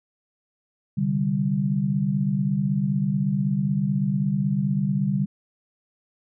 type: chord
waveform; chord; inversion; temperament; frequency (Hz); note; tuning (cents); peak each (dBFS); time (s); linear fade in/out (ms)
sine; C suspended second; none; equal; 130.81 / 146.83 / 196; C3 / D3 / G3; 0 / 0 / 0; -29 / -24 / -23; 0.97-5.26; 10
effects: none